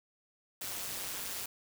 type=noise with amplitude modulation; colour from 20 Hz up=white; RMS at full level=-36 dBFS; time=0.61-1.46 s; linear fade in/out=5 ms; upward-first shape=sine; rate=193 Hz; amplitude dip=75%; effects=none